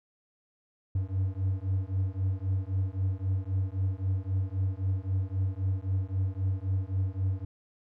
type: beating tone pair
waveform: triangle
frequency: 93.3 / 97.1 Hz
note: F#2 / G2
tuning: +15 / -16 cents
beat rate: 3.8 Hz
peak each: -28 dBFS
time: 0.95-7.45 s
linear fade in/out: 5 ms
effects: none